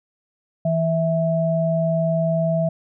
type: tone pair together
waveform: sine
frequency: 163.4 / 654.7 Hz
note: E3 / E5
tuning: -15 / -12 cents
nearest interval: 2 octaves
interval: 2403 cents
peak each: -20 dBFS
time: 0.65-2.69 s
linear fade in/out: 5 ms
effects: none